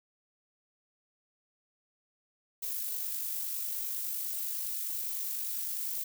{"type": "noise with amplitude modulation", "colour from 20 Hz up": "violet", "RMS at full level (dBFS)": -34, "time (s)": [2.62, 6.04], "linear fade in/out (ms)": 10, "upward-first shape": "sine", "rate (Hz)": 49.9, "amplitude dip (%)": 30, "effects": []}